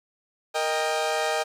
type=chord; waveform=sawtooth; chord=Eb major; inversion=second; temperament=equal with one note detuned; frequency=466.2 / 622.3 / 793.6 Hz; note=Bb4 / Eb5 / G5; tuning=0 / 0 / +21 cents; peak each=-26 / -23 / -24 dBFS; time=0.54-1.44 s; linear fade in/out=20 ms; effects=low-pass 9000 Hz 12 dB/octave + 9-bit